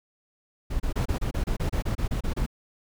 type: noise bursts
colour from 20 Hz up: brown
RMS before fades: -26 dBFS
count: 14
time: 0.7-2.464 s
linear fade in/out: 10 ms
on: 100 ms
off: 28 ms
effects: none